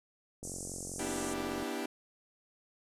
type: band-pass noise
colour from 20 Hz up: white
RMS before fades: -44 dBFS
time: 0.43-1.34 s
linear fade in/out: 10 ms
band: 5900 to 9700 Hz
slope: 48 dB/octave
type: click train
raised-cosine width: 2 ms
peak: -31 dBFS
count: 55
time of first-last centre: 0.43-1.625 s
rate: 45.2 Hz
type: chord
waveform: sawtooth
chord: E minor seventh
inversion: second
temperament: equal with one note detuned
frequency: 242.7 / 293.7 / 329.6 / 392 Hz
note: B3 / D4 / E4 / G4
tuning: -30 / 0 / 0 / 0 cents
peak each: -37 / -36 / -38 / -36 dBFS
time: 0.99-1.86 s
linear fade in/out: 5 ms
effects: resampled to 32000 Hz